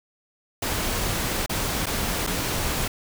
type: noise with dropouts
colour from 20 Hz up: pink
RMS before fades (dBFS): -26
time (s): 0.62-2.88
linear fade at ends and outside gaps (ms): 5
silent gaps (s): 1.462-1.494 / 1.859-1.866 / 2.267-2.272
effects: none